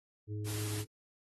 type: harmonic tone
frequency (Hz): 105.2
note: G#2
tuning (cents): +23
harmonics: 1 / 3 / 4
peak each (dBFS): -36 / -46 / -48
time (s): 0.27-0.86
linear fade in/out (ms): 50
type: noise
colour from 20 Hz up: white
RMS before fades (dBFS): -42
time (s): 0.44-0.85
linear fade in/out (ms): 50
effects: AAC 32 kbps